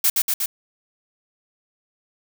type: noise with echo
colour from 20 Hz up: blue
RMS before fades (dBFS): -17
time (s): 0.04-0.1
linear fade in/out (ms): 5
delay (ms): 120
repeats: 3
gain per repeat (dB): -2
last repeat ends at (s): 0.46
effects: none